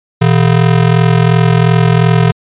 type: ring-modulated tone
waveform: square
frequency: 141.1 Hz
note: C#3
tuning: 31 cents sharp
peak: -4 dBFS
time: 0.21-2.32 s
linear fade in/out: 10 ms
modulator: 21.4 Hz
effects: resampled to 8000 Hz